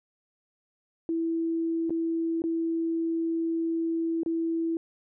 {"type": "tone with dropouts", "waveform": "sine", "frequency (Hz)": 329.6, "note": "E4", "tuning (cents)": 0, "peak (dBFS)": -25, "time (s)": [1.09, 4.77], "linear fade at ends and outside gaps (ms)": 1, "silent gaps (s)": [[1.896, 1.905], [2.42, 2.439], [4.233, 4.261]], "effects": []}